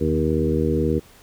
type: harmonic tone with a mistuned harmonic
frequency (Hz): 78.6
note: D#2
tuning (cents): +18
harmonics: 1 / 2 / 3 / 4 / 5 / 6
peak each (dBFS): -25 / -25 / -25 / -25 / -25 / -25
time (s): 0-1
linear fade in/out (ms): 20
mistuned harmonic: 2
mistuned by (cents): -36
effects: pink hiss -50 dBFS RMS until 1.22 s